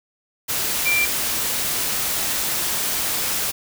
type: tone in noise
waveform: sine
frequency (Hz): 2363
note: D7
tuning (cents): +10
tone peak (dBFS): -17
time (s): 0.85-1.06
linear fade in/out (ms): 20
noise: white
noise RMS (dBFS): -23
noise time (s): 0.48-3.52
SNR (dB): +3
effects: none